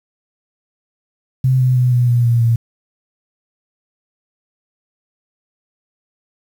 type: tone with pitch steps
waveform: sine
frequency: 130 / 127.55 / 125.14 / 122.77 / 120.46 / 118.18 / 115.95 Hz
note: C3 / C3 / B2 / B2 / B2 / A#2 / A#2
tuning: -11 / -44 / +23 / -10 / -43 / +24 / -9 cents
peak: -10 dBFS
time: 1.44-2.56 s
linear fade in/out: 5 ms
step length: 160 ms
effects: 7-bit